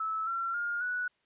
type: tone with pitch steps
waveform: sine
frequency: 1306 / 1359.9 / 1416 / 1474.4 Hz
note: E6 / F6 / F6 / F#6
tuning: -17 / -46 / +23 / -7 cents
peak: -30 dBFS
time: 0-1.08 s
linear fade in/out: 5 ms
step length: 270 ms
effects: white hiss -73 dBFS RMS until 1.25 s + resampled to 8000 Hz